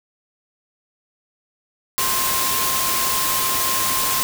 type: tone in noise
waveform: sine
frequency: 1055 Hz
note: C6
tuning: 14 cents sharp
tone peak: -25 dBFS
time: 1.98-4.23 s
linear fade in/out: 0 ms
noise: white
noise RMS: -21 dBFS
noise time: 1.98-4.23 s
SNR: -7 dB
effects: none